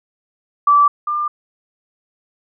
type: tone pair in turn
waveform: sine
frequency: 1160 / 1196.8 Hz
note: D6 / D6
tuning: -22 / +32 cents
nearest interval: minor second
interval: 54 cents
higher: second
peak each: -8 / -17 dBFS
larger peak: first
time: 0.67-0.88 / 1.07-1.28 s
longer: neither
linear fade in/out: 5 ms
effects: none